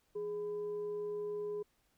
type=tone with frequency modulation; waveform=sine; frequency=416.6 Hz; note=G#4; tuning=5 cents sharp; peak=-36 dBFS; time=0.15-1.63 s; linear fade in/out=10 ms; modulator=588 Hz; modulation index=0.21; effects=pink hiss -75 dBFS RMS until 1.97 s